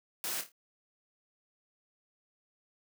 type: noise with echo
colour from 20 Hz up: white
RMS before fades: -36 dBFS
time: 0.24-0.41 s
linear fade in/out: 0 ms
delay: 27 ms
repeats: 4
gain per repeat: -8 dB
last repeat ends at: 0.518 s
effects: high-pass 200 Hz 12 dB/octave